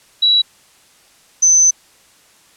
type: tone pair in turn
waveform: sine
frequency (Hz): 3912 / 6116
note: B7 / G8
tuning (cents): -17 / -44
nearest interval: minor sixth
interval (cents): 773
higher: second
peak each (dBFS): -9 / -7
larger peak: second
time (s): 0.22-0.42 / 1.42-1.71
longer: second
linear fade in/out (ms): 10
effects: white hiss -50 dBFS RMS until 2.56 s + low-pass 10000 Hz 12 dB/octave